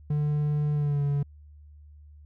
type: tone with pitch glide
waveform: triangle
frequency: 148.5 to 142.78 Hz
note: D3 to D3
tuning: +20 to -48 cents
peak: -21 dBFS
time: 0.1-1.23 s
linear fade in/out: 5 ms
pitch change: -68 cents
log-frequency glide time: 0.73-1.02 s
effects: added 74 Hz sine -47 dBFS peak until 2.25 s